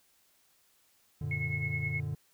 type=chord; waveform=triangle; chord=Gb augmented; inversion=none; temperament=equal; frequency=92.5 / 116.54 / 146.83 Hz; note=Gb2 / Bb2 / D3; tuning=0 / 0 / 0 cents; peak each=-37 / -36 / -33 dBFS; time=1.21-2.15 s; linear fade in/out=5 ms
type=tone with tremolo; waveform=sine; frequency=2181 Hz; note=C#7; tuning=29 cents flat; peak=-31 dBFS; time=1.31-2 s; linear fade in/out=2 ms; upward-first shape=sine; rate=9.6 Hz; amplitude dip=65%
effects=white hiss -68 dBFS RMS until 2.33 s